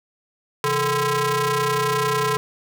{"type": "ring-modulated tone", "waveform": "sawtooth", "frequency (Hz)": 297.8, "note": "D4", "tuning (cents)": 24, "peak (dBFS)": -12, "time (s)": [0.64, 2.37], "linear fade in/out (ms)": 0, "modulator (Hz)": 729, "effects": []}